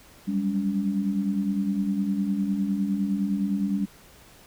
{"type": "tone cluster", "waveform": "sine", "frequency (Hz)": [190.1, 199.9, 284], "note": ["F#3", "G3", "C#4"], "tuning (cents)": [47, 34, 42], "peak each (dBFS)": [-32, -24, -30], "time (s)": [0.27, 3.86], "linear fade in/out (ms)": 20, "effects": ["pink hiss -52 dBFS RMS until 4.46 s"]}